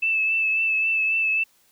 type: tone with vibrato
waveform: sine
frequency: 2629 Hz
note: E7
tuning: 5 cents flat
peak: -19 dBFS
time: 0.02-1.44 s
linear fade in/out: 10 ms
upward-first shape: triangle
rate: 3.7 Hz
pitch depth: 29 cents each way
effects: white hiss -61 dBFS RMS until 1.71 s